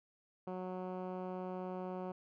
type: tone with low-pass filter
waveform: 10% pulse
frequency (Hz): 183.9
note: F#3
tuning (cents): -10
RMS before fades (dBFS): -42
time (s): 0.47-2.12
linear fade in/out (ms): 5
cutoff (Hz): 940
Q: 0.61
effects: none